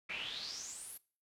brown noise with band-pass filter sweep, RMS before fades -44 dBFS, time 0.09-0.98 s, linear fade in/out 10 ms, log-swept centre 2300 to 12000 Hz, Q 7.9, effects noise-tail reverb RT60 0.4 s tail -21 dB re dry

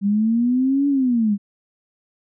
sine linear two-way sweep, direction up then down, 196 to 286 to 196 Hz, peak -15 dBFS, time 0.01-1.38 s, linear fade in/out 50 ms, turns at 0.88 s, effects none

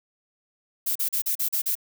violet noise bursts, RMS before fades -25 dBFS, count 7, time 0.86-1.753 s, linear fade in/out 10 ms, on 95 ms, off 38 ms, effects none

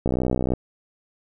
click train, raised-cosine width 2 ms, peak -9 dBFS, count 31, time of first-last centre 0.06-0.536 s, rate 63 Hz, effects none

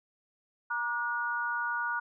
sine tone cluster, 945 / 1182 / 1450 Hz, A#5 / D6 / F#6, +23 / +11 / -35 cents, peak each -35 / -38 / -31 dBFS, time 0.7-2 s, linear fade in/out 10 ms, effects none

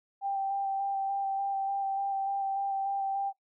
sine tone with vibrato, 786 Hz, G5, 4 cents sharp, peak -28 dBFS, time 0.21-3.33 s, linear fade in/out 50 ms, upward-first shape square, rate 3.4 Hz, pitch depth 12 cents each way, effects noise-tail reverb RT60 0.1 s tail -18 dB re dry

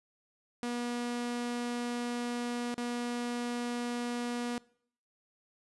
sawtooth tone with dropouts, 241 Hz, B3, 42 cents flat, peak -29 dBFS, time 0.63-4.58 s, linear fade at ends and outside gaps 0 ms, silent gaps 2.743-2.779 s, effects noise-tail reverb RT60 0.6 s tail -23 dB re dry + resampled to 24000 Hz

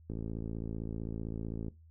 click train, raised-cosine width 3 ms, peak -26 dBFS, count 89, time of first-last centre 0.1-1.683 s, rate 55.6 Hz, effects noise-tail reverb RT60 0.2 s tail -18 dB re dry + added 81 Hz sine -55 dBFS peak until 1.9 s

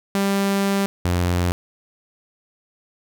sawtooth tone pair in turn, 197.6 / 88.4 Hz, G3 / F2, +14 / +22 cents, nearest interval octave + major second, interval 1392 cents, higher first, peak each -14 dBFS, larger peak neither, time 0.15-0.86 / 1.05-1.52 s, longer first, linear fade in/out 0 ms, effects none

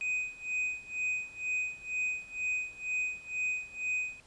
triangle tone with tremolo, 2500 Hz, D#7, 8 cents sharp, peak -27 dBFS, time 0.01-4.2 s, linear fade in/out 0 ms, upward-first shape sine, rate 2.1 Hz, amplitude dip 90%, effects pink hiss -60 dBFS RMS until 4.26 s + resampled to 22050 Hz

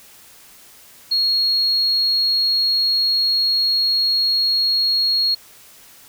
sine tone, 4300 Hz, C8, 47 cents sharp, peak -14 dBFS, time 1.11-5.35 s, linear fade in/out 10 ms, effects tanh soft clip ceiling -10 dBFS + white hiss -46 dBFS RMS until 6.08 s

